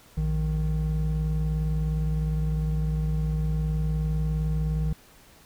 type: tone pair together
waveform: triangle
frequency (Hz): 58.41 / 155.56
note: A#1 / D#3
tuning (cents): +4 / 0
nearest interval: octave + perfect fourth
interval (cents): 1696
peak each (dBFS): -24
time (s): 0.17-4.93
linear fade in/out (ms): 5
effects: pink hiss -54 dBFS RMS until 5.45 s